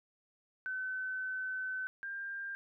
sine tone pair in turn, 1520 / 1594.6 Hz, F#6 / G6, +46 / +29 cents, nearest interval minor second, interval 83 cents, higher second, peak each -35 / -38 dBFS, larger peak first, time 0.66-1.87 / 2.03-2.55 s, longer first, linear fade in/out 0 ms, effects none

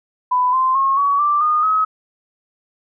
sine tone with pitch steps, 998 / 1039.8 / 1083.3 / 1128.7 / 1175.9 / 1225.1 / 1276.4 Hz, B5 / C6 / C#6 / C#6 / D6 / D#6 / D#6, +18 / -11 / -40 / +31 / +2 / -27 / +44 cents, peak -13 dBFS, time 0.31-1.85 s, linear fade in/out 10 ms, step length 220 ms, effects none

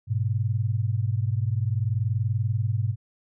sine tone pair together, 102.95 / 123.47 Hz, G#2 / B2, -15 / 0 cents, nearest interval minor third, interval 315 cents, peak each -24 / -26 dBFS, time 0.07-2.96 s, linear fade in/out 50 ms, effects none

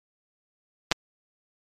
clicks, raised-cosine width 0.2 ms, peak -3 dBFS, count 2, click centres 0.915 / 0.921 s, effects MP3 64 kbps

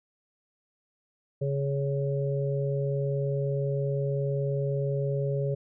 harmonic tone, 139.2 Hz, C#3, 8 cents sharp, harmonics 1 / 3 / 4, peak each -27 / -32 / -33 dBFS, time 1.41-5.55 s, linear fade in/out 10 ms, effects none

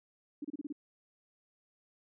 sine tone bursts, 292 Hz, D4, 10 cents flat, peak -36 dBFS, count 6, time 0.42-0.726 s, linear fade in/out 5 ms, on 26 ms, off 30 ms, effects none

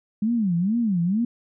sine tone with vibrato, 200.8 Hz, G3, 42 cents sharp, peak -19 dBFS, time 0.22-1.25 s, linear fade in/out 5 ms, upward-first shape sine, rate 2.2 Hz, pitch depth 300 cents each way, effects none

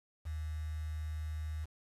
sine tone with quantisation, 77.78 Hz, D#2, in tune, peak -36 dBFS, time 0.25-1.66 s, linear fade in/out 20 ms, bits 9, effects resampled to 32000 Hz

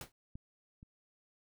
pink noise with exponential decay, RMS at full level -40 dBFS, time 0.01-0.12 s, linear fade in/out 2 ms, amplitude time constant 23 ms
clicks, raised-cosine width 5 ms, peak -33 / -41 dBFS, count 2, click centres 0.355 / 0.829 s
effects none

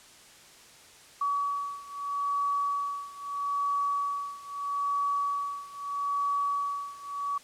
sine beating tone pair, 1136 / 1136.78 Hz, C#6 / C#6, +42 / +43 cents, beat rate 0.78 Hz, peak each -30 / -32 dBFS, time 1.21-7.38 s, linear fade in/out 5 ms, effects white hiss -53 dBFS RMS until 7.43 s + low-pass 9000 Hz 12 dB/octave

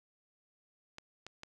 clicks, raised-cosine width 0.2 ms, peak -28 dBFS, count 3, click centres 0.984 / 1.266 / 1.434 s, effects none

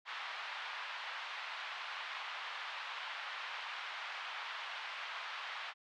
pink band-pass noise, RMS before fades -44 dBFS, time 0.05-5.74 s, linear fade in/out 50 ms, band 900 to 3600 Hz, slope 24 dB/octave, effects none

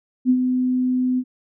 sine tone with ADSR envelope, 253.4 Hz, B3, 45 cents sharp, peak -11 dBFS, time 0.25-1.24 s, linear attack 47 ms, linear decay 67 ms, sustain -6 dB, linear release 57 ms, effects none

